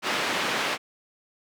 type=band-pass noise; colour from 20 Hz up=white; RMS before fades=-27 dBFS; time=0.02-0.78 s; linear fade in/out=50 ms; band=210 to 2700 Hz; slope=12 dB/octave; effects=none